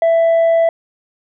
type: tone with tanh clipping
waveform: triangle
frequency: 663 Hz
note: E5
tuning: 10 cents sharp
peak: -10 dBFS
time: 0.02-0.69 s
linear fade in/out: 2 ms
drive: 7 dB
effects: none